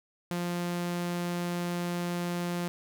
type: tone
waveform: sawtooth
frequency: 174.8 Hz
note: F3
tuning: 2 cents sharp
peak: -26 dBFS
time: 0.31-2.68 s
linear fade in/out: 0 ms
effects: none